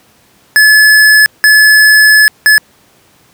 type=tone bursts at uneven times; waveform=square; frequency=1717 Hz; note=A6; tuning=43 cents flat; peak=-3 dBFS; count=3; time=0.56-1.26 / 1.44-2.28 / 2.46-2.58 s; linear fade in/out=0 ms; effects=pink hiss -47 dBFS RMS until 3.33 s + high-pass 100 Hz 12 dB/octave